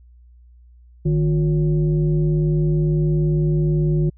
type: tone with frequency modulation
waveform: sine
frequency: 153.1 Hz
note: D#3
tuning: 28 cents flat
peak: -15 dBFS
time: 1.05-4.1 s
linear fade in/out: 10 ms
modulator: 204 Hz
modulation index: 0.69
effects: added 60 Hz sine -45 dBFS peak until 4.17 s